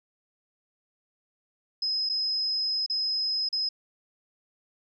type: tone with dropouts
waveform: sine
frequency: 5090 Hz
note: D#8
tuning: 39 cents sharp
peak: -25 dBFS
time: 1.82-3.69 s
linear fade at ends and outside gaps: 5 ms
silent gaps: 2.091-2.096 / 2.863-2.898 / 3.489-3.527 s
effects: none